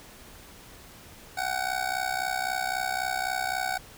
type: tone with amplitude modulation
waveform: 25% pulse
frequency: 750 Hz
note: F#5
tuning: 23 cents sharp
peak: -20 dBFS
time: 1.37-3.78 s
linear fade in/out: 10 ms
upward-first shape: sine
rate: 63.8 Hz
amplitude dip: 85%
effects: pink hiss -49 dBFS RMS until 3.97 s